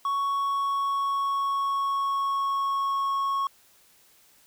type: tone with pitch glide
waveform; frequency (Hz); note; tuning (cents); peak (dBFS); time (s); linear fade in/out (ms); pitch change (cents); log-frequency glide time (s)
triangle; 1113 to 1100.2; C#6 to C#6; +7 to -13; -22; 0.05-3.47; 2; -20; 0.23-3.01
effects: white hiss -59 dBFS RMS until 4.46 s